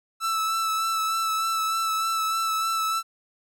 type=tone with vibrato; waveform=45% pulse; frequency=1318.5 Hz; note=E6; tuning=in tune; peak=-23 dBFS; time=0.2-3.03 s; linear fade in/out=50 ms; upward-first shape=sine; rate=3.3 Hz; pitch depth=19 cents each way; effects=none